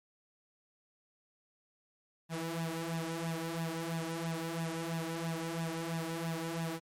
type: tone with flanger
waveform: sawtooth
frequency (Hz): 164.81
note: E3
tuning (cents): 0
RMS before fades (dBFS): -37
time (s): 2.29-6.8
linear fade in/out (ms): 50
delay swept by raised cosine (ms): 1.1 to 4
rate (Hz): 3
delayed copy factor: +0.75
effects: MP3 64 kbps